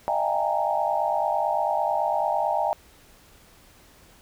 sine tone cluster, 611 / 676 / 781 / 830 / 925 Hz, D#5 / E5 / G5 / G#5 / A#5, -32 / +43 / -7 / -1 / -14 cents, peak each -28 dBFS, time 0.08-2.73 s, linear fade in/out 0 ms, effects pink hiss -54 dBFS RMS until 4.21 s

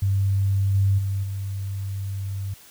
sine tone with level steps, 98 Hz, G2, in tune, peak -18 / -16 / -22 / -26 dBFS, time 0.02-2.54 s, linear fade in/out 5 ms, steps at 0.74 / 0.98 / 1.23 s, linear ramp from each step 10 ms, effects white hiss -49 dBFS RMS until 2.7 s

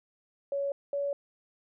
sine tone pair in turn, 560 / 565.9 Hz, C#5 / C#5, +18 / +36 cents, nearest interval unison, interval 18 cents, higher second, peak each -28 dBFS, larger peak neither, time 0.52-0.72 / 0.93-1.13 s, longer neither, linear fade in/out 2 ms, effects none

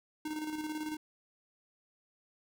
square tone with tremolo, 307.5 Hz, D#4, 20 cents flat, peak -35 dBFS, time 0.25-0.97 s, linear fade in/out 5 ms, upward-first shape square, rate 18 Hz, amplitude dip 45%, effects none

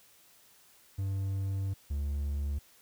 triangle tone pair in turn, 97.2 / 71.48 Hz, G2 / D2, -14 / -46 cents, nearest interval perfect fourth, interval 532 cents, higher first, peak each -28 dBFS, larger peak neither, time 0.98-1.74 / 1.9-2.59 s, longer first, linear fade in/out 10 ms, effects white hiss -61 dBFS RMS until 2.81 s

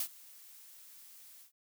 blue noise with ADSR envelope, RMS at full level -33 dBFS, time 0-1.52 s, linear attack 3 ms, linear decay 74 ms, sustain -22 dB, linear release 110 ms, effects none

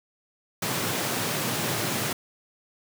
pink high-pass noise, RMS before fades -28 dBFS, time 0.62-2.13 s, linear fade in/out 5 ms, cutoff 100 Hz, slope 96 dB/octave, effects none

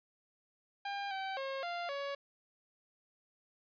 sawtooth tone with pitch steps, 801 / 771 / 540 / 695 / 561 Hz, G5 / G5 / C#5 / F5 / C#5, +37 / -29 / -45 / -9 / +21 cents, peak -33 dBFS, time 0.85-2.15 s, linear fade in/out 5 ms, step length 260 ms, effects resampled to 11025 Hz

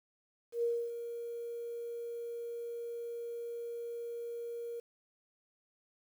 sine tone with ADSR envelope, 470.2 Hz, A#4, 15 cents sharp, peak -28 dBFS, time 0.52-4.8 s, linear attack 110 ms, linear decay 270 ms, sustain -10 dB, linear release 6 ms, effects 10-bit

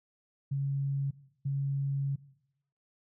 sine tone bursts at uneven times, 138.59 Hz, C#3, in tune, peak -28 dBFS, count 2, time 0.51-1.11 / 1.45-2.16 s, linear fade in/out 10 ms, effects noise-tail reverb RT60 0.8 s tail -19 dB re dry

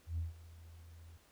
sine tone with ADSR envelope, 82.9 Hz, E2, 10 cents sharp, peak -32 dBFS, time 0.06-1.18 s, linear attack 120 ms, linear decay 150 ms, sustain -20 dB, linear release 23 ms, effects tanh soft clip ceiling -31 dBFS + pink hiss -67 dBFS RMS until 1.31 s

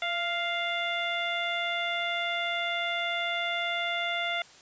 harmonic tone with a mistuned harmonic, 698.5 Hz, F5, in tune, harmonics 1 / 2 / 3 / 4 / 5, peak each -33 / -35 / -32 / -38 / -35 dBFS, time 0.02-4.42 s, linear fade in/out 2 ms, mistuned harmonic 1, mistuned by -35 cents, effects white hiss -53 dBFS RMS until 4.61 s + resampled to 16000 Hz

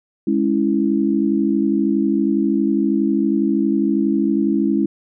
sine chord, C# minor, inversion second, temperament equal, 207.7 / 277.2 / 329.6 Hz, G#3 / C#4 / E4, 0 / 0 / 0 cents, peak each -19 dBFS, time 0.27-4.86 s, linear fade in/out 5 ms, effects none

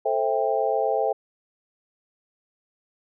sine chord, A minor seventh, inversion none, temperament just, 440 / 528 / 660 / 792 Hz, A4 / C5 / E5 / G5, 0 / +16 / +2 / +18 cents, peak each -26 dBFS, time 0.05-1.13 s, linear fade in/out 10 ms, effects none

